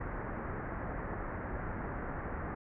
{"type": "low-pass noise", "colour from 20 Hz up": "pink", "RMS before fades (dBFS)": -39, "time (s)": [0, 2.55], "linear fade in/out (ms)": 10, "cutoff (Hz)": 1900, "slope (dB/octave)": 48, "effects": []}